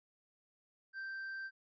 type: tone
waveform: triangle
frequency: 1566 Hz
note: G6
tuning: 2 cents flat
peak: -39 dBFS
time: 0.93-1.51 s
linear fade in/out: 50 ms
effects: resampled to 16000 Hz